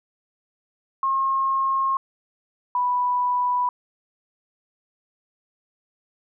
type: tone pair in turn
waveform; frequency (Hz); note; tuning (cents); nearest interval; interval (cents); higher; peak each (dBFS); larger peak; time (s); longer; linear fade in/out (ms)
sine; 1076 / 986.8; C6 / B5; +48 / -2; minor second; 150; first; -19; neither; 1.03-1.97 / 2.75-3.69; neither; 2
effects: none